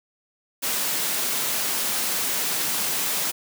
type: high-pass noise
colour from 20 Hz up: white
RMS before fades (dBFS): -25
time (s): 0.62-3.32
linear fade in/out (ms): 20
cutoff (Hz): 140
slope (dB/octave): 24
effects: none